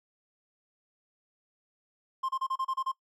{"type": "tone bursts", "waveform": "triangle", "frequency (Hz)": 1056, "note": "C6", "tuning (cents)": 16, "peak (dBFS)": -26, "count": 8, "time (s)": [2.23, 2.919], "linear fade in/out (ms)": 10, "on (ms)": 59, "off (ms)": 31, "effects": ["noise-tail reverb RT60 0.1 s tail -20 dB re dry"]}